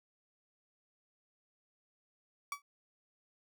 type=tone with exponential decay; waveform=30% pulse; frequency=1143 Hz; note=D6; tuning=47 cents flat; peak=-30 dBFS; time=2.52-2.62 s; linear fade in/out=2 ms; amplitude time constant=20 ms; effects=none